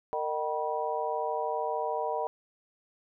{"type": "harmonic tone with a mistuned harmonic", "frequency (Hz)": 153.1, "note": "D#3", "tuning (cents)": -28, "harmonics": [3, 4, 5, 6], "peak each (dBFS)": [-34, -34, -34, -34], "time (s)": [0.13, 2.27], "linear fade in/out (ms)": 0, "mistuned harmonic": 6, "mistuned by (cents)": 95, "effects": []}